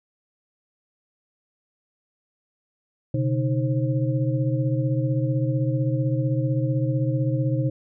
sine tone cluster, 127.1 / 142.8 / 311.9 / 532 Hz, C3 / D3 / D#4 / C5, -50 / -48 / +4 / +29 cents, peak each -22 / -27 / -28 / -31 dBFS, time 3.14-7.7 s, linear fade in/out 5 ms, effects none

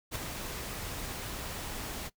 pink noise with ADSR envelope, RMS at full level -33 dBFS, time 0.11-2.1 s, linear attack 45 ms, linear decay 7 ms, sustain -6 dB, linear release 33 ms, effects noise-tail reverb RT60 0.1 s tail -20 dB re dry

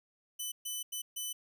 10% pulse tone bursts at uneven times, 3000 Hz, F#7, 23 cents sharp, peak -28 dBFS, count 4, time 0.39-0.52 / 0.65-0.83 / 0.92-1.02 / 1.16-1.33 s, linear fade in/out 10 ms, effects none

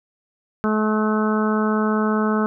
harmonic tone, 215 Hz, A3, 40 cents flat, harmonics 1 / 2 / 3 / 4 / 5 / 6 / 7, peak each -19 / -24 / -30 / -31 / -29 / -27 / -31 dBFS, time 0.64-2.46 s, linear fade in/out 0 ms, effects none

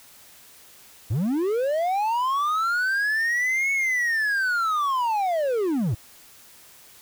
triangle linear two-way sweep, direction up then down, 89.7 to 2217 to 89.7 Hz, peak -19 dBFS, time 1.1-5.95 s, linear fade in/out 10 ms, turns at 3.72 s, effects white hiss -50 dBFS RMS until 7.01 s

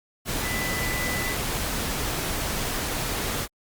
sine tone in noise, 1994 Hz, B6, 16 cents sharp, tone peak -30 dBFS, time 0.42-1.37 s, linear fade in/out 50 ms, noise pink, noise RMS -28 dBFS, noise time 0.25-3.48 s, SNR -5 dB, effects Opus 48 kbps

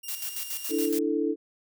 10% pulse tone, 2806 Hz, F7, 8 cents sharp, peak -30 dBFS, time 0.03-0.89 s, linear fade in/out 10 ms
blue noise with tremolo, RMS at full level -33 dBFS, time 0.08-0.99 s, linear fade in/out 5 ms, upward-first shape square, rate 7.1 Hz, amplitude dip 65%
sine chord, D suspended second, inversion none, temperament equal, 293.7 / 329.6 / 440 Hz, D4 / E4 / A4, 0 / 0 / 0 cents, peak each -28 dBFS, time 0.69-1.36 s, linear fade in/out 50 ms
effects none

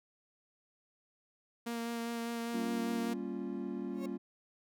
sawtooth tone with vibrato, 233.1 Hz, A#3, in tune, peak -32 dBFS, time 1.66-3.14 s, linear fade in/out 10 ms, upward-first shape sine, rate 5 Hz, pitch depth 13 cents each way
triangle chord, G half-diminished seventh, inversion none, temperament equal, 196 / 233.1 / 277.2 / 349.2 Hz, G3 / Bb3 / Db4 / F4, 0 / 0 / 0 / 0 cents, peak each -40 dBFS, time 2.53-4.18 s, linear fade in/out 20 ms
35% pulse tone with exponential growth, 546 Hz, C#5, 26 cents flat, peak -39 dBFS, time 3.88-4.06 s, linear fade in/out 5 ms, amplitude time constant 37 ms
effects none

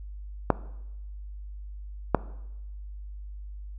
clicks, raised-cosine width 1 ms, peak -4 dBFS, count 2, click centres 0.503 / 2.147 s, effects noise-tail reverb RT60 0.9 s tail -18 dB re dry + added 50 Hz sine -37 dBFS peak until 3.78 s

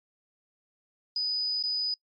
sine tone with dropouts, 4978 Hz, D#8, in tune, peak -26 dBFS, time 1.16-1.94 s, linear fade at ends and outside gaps 2 ms, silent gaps 1.627-1.637 s, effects noise-tail reverb RT60 0.1 s tail -26 dB re dry + MP3 32 kbps

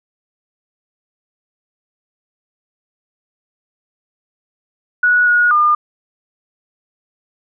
sine tone with pitch steps, 1465 / 1448 / 1208 Hz, F#6 / F#6 / D6, -18 / -38 / +48 cents, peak -9 dBFS, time 5.03-5.75 s, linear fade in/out 5 ms, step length 240 ms, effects none

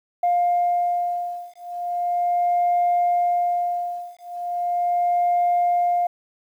sine beating tone pair, 704 / 704.38 Hz, F5 / F5, +14 / +15 cents, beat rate 0.38 Hz, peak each -21 dBFS, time 0.23-6.07 s, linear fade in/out 5 ms, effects tanh soft clip ceiling -13 dBFS + 9-bit

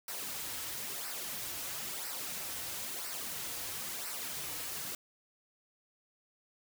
white noise with flanger, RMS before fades -40 dBFS, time 0.08-4.95 s, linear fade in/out 2 ms, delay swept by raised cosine 0.29 to 5.09 ms, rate 1 Hz, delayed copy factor -0.6, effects none

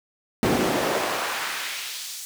brown noise with high-pass filter sweep, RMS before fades -26 dBFS, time 0.43-2.25 s, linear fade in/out 0 ms, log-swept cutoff 200 to 6400 Hz, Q 1, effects none

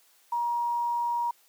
sine tone with quantisation, 950 Hz, A#5, 33 cents sharp, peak -25 dBFS, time 0.32-1.31 s, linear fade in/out 5 ms, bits 9, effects white hiss -62 dBFS RMS until 1.48 s + high-pass 400 Hz 12 dB/octave

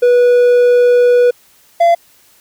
triangle tone pair in turn, 488.5 / 682.6 Hz, B4 / F5, -19 / -40 cents, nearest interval tritone, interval 579 cents, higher second, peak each -4 dBFS, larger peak neither, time 0.02-1.31 / 1.8-1.95 s, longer first, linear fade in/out 10 ms, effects white hiss -49 dBFS RMS until 2.4 s

